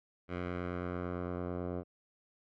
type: tone with low-pass filter sweep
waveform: 10% pulse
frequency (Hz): 89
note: F2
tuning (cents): +33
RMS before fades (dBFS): -38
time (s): 0.28-1.84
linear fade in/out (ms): 50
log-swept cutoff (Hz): 2200 to 760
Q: 1.3
effects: none